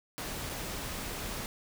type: noise with dropouts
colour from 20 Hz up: pink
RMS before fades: -38 dBFS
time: 0.18-1.46 s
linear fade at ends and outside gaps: 0 ms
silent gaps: 0.492-0.496 s
effects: none